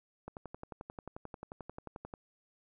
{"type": "click train", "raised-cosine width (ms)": 1, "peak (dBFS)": -29, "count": 22, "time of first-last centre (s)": [0.28, 2.138], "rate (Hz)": 11.3, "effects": []}